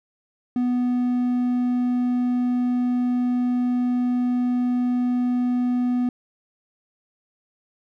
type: tone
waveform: triangle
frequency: 246.9 Hz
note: B3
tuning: in tune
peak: -17 dBFS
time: 0.56-6.09 s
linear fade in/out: 2 ms
effects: none